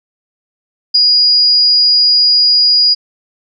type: tone with ADSR envelope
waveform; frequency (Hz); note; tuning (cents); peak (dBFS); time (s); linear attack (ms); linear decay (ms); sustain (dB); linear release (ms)
sine; 4887; D#8; -32; -3; 0.94-2.95; 15; 4; -3; 23
effects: none